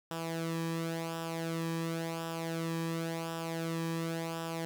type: tone with flanger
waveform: sawtooth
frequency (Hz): 164.81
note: E3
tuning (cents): 0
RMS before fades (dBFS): -36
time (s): 0.11-4.65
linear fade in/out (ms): 0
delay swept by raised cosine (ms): 0.46 to 1.44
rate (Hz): 0.93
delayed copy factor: -0.65
effects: none